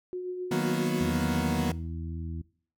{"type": "tone with tremolo", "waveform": "sine", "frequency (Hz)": 363.4, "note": "F#4", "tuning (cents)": -31, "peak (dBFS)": -30, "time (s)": [0.13, 1.1], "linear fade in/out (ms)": 0, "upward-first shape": "triangle", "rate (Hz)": 7.6, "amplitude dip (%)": 45}
{"type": "chord", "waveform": "40% pulse", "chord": "B major seventh", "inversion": "first", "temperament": "equal", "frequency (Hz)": [155.56, 185, 233.1, 246.9], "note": ["D#3", "F#3", "A#3", "B3"], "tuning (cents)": [0, 0, 0, 0], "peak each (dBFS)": -31, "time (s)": [0.51, 1.72], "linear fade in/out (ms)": 5}
{"type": "harmonic tone", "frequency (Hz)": 82.2, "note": "E2", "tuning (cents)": -4, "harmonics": [1, 2, 3, 4], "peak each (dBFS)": [-34, -40, -44, -46], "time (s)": [1, 2.42], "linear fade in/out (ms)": 10}
{"effects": ["noise-tail reverb RT60 0.5 s tail -21 dB re dry"]}